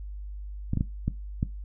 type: clicks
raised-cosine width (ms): 5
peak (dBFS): -13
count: 5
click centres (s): 0.734 / 0.773 / 0.809 / 1.08 / 1.429
effects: noise-tail reverb RT60 0.2 s tail -17 dB re dry + added 50 Hz sine -35 dBFS peak until 1.64 s